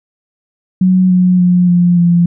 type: tone with pitch steps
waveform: sine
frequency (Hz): 185 / 181.82 / 178.7 / 175.63 / 172.61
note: F#3 / F#3 / F3 / F3 / F3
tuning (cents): 0 / -30 / +40 / +10 / -20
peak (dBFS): -6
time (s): 0.81-2.26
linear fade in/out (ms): 5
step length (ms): 290
effects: none